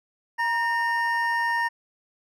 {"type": "tone pair together", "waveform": "triangle", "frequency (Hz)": [942, 1830.4], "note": ["A#5", "A#6"], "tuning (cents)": [18, -32], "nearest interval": "octave", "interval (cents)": 1150, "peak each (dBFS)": -23, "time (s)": [0.38, 1.69], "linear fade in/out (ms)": 20, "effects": []}